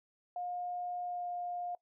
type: tone with pitch glide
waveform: sine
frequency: 713 to 708.1 Hz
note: F5 to F5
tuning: +36 to +24 cents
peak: -36 dBFS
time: 0.36-1.75 s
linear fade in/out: 2 ms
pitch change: -12 cents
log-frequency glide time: 1.03-1.27 s
effects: noise-tail reverb RT60 0.1 s tail -20 dB re dry